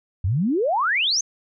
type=exponential sweep; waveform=sine; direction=up; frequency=82.41 to 6510 Hz; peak=-18 dBFS; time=0.24-1.21 s; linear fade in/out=5 ms; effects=none